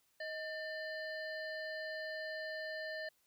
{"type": "harmonic tone with a mistuned harmonic", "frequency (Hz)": 597, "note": "D5", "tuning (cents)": 28, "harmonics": [1, 3, 5, 7, 8], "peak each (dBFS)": [-43, -43, -58, -52, -57], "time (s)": [0.2, 3.09], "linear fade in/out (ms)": 5, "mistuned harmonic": 1, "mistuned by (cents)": 91, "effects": ["white hiss -75 dBFS RMS until 3.26 s"]}